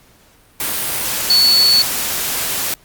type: tone in noise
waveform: sine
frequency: 4435 Hz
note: C#8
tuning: in tune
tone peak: -9 dBFS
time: 1.3-1.82 s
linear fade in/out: 2 ms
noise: white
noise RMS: -20 dBFS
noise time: 0.6-2.74 s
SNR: +8 dB
effects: pink hiss -50 dBFS RMS until 2.84 s + Opus 48 kbps